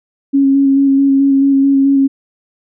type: tone with vibrato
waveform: sine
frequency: 274.5 Hz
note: C#4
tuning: 17 cents flat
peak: -7 dBFS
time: 0.33-2.08 s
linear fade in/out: 20 ms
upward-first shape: square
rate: 4.6 Hz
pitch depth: 14 cents each way
effects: none